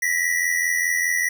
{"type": "tone pair together", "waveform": "square", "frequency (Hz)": [1901, 1985.9], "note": ["A#6", "B6"], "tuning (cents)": [33, 9], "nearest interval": "minor second", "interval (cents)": 76, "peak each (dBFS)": -23, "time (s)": [0.02, 1.29], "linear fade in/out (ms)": 5, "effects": []}